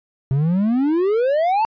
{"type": "exponential sweep", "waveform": "triangle", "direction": "up", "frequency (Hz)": [130, 915], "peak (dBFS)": -13, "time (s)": [0.31, 1.65], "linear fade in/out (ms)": 0, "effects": ["resampled to 11025 Hz"]}